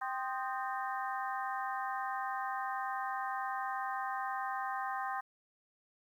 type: harmonic tone with a mistuned harmonic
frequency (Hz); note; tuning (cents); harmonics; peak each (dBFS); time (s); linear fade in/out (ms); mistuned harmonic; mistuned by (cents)
261.3; C4; -2; 3 / 4 / 5 / 6 / 7; -38 / -40 / -42 / -44 / -45; 0.01-5.21; 10; 5; -88
effects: 11-bit